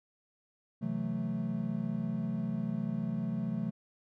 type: chord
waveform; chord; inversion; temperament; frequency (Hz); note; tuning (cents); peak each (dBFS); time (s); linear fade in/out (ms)
triangle; F# half-diminished seventh; second; equal; 130.81 / 164.81 / 185 / 220; C3 / E3 / F#3 / A3; 0 / 0 / 0 / 0; -38 / -36 / -35 / -33; 0.81-3.71; 20
effects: none